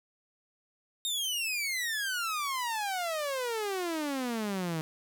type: exponential sweep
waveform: sawtooth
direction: down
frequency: 3729 to 155.2 Hz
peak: -27 dBFS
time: 1.05-4.81 s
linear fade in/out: 0 ms
effects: none